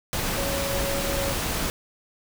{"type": "tone in noise", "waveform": "sine", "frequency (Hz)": 554.4, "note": "C#5", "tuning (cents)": 0, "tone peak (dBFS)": -29, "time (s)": [0.37, 1.32], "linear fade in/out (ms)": 0, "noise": "pink", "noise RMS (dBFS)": -27, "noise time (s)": [0.13, 1.7], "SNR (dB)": -5, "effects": []}